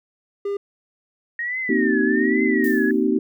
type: tone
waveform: triangle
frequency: 401.9 Hz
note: G4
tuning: 43 cents sharp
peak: -20 dBFS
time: 0.45-0.57 s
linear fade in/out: 5 ms
type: tone with vibrato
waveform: sine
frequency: 1858 Hz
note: A#6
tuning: 6 cents flat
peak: -23 dBFS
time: 1.39-2.91 s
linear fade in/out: 2 ms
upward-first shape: triangle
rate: 1.2 Hz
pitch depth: 190 cents each way
type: chord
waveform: sine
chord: C minor seventh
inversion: third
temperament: equal with one note detuned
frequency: 233.1 / 261.6 / 311.1 / 383.7 Hz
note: Bb3 / C4 / Eb4 / G4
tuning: 0 / 0 / 0 / -37 cents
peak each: -22 dBFS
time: 1.69-3.19 s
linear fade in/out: 5 ms
type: noise with exponential decay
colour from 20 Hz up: violet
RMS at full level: -33 dBFS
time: 2.64-3.1 s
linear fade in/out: 2 ms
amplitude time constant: 100 ms
effects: none